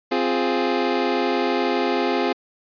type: chord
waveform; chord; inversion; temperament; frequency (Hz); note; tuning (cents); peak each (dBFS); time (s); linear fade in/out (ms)
25% pulse; F minor; second; equal; 261.6 / 349.2 / 415.3; C4 / F4 / Ab4; 0 / 0 / 0; -20; 0.11-2.33; 10
effects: resampled to 11025 Hz